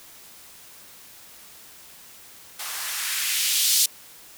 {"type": "noise with band-pass filter sweep", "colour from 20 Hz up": "violet", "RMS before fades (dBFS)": -24, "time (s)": [2.59, 3.86], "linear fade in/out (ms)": 5, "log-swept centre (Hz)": [840, 4800], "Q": 1.3, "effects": ["white hiss -47 dBFS RMS until 4.37 s"]}